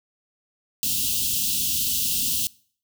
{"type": "band-stop noise", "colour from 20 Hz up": "white", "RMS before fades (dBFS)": -24, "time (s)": [0.83, 2.47], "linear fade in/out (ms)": 0, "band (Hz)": [290, 2700], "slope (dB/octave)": 96, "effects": ["noise-tail reverb RT60 0.5 s tail -23 dB re dry"]}